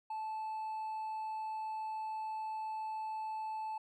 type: tone with hard clipping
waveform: sine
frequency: 873 Hz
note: A5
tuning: 14 cents flat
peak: -38 dBFS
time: 0.1-3.78 s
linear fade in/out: 5 ms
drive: 2 dB
effects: none